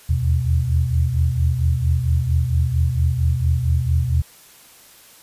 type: tone cluster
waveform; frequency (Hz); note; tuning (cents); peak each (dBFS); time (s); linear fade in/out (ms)
sine; 77.6 / 82 / 124.6; D#2 / E2 / B2; -4 / -9 / +16; -20; 0.09-4.22; 10
effects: white hiss -47 dBFS RMS until 5.22 s + resampled to 32000 Hz